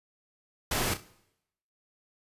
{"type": "noise with echo", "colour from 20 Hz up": "pink", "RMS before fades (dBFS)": -29, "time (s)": [0.71, 0.94], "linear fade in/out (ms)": 5, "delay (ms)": 33, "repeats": 3, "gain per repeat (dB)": -11, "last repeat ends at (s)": 1.039, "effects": ["noise-tail reverb RT60 0.8 s tail -19 dB re dry", "resampled to 32000 Hz"]}